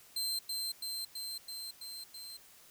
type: tone with echo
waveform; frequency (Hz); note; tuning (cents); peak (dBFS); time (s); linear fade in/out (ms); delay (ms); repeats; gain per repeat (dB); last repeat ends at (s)
sawtooth; 4129; C8; -24; -30; 0.16-0.39; 5; 330; 6; -2; 2.37
effects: white hiss -59 dBFS RMS until 2.7 s